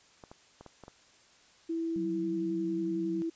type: clicks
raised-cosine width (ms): 1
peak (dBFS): -33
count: 6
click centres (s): 0.238 / 0.315 / 0.61 / 0.663 / 0.837 / 0.881
type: tone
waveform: sine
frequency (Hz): 329.6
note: E4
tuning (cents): 0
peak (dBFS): -30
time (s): 1.69-3.3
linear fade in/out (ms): 10
type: tone with vibrato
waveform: sine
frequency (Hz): 185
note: F#3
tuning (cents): 0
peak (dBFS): -36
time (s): 1.96-3.22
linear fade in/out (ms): 0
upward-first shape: square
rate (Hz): 11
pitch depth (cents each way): 51
effects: white hiss -61 dBFS RMS until 3.35 s + resampled to 16000 Hz